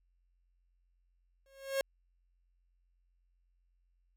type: tone with exponential growth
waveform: 45% pulse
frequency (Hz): 543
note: C#5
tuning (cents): -36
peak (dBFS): -27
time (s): 1.46-1.81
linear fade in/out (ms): 1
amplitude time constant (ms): 75
effects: added 44 Hz sine -70 dBFS peak until 4.16 s